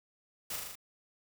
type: noise with echo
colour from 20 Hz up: white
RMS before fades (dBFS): -38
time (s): 0.5-0.56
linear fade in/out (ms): 5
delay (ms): 39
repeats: 5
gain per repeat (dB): -2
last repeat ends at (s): 0.755
effects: none